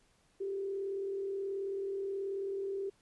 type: tone with frequency modulation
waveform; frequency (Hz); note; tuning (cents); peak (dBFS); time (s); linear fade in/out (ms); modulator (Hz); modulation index
sine; 392; G4; 0; -34; 0.4-2.9; 10; 38.6; 0.37
effects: pink hiss -70 dBFS RMS until 3.01 s + resampled to 24000 Hz